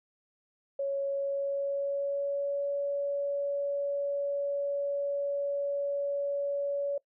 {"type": "tone with pitch glide", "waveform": "sine", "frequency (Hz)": [554.4, 565.7], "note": ["C#5", "C#5"], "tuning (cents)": [0, 35], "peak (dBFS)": -28, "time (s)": [0.79, 6.98], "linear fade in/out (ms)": 5, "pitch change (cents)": 35, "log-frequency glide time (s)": [0.99, 2.69], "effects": ["noise-tail reverb RT60 0.1 s tail -21 dB re dry"]}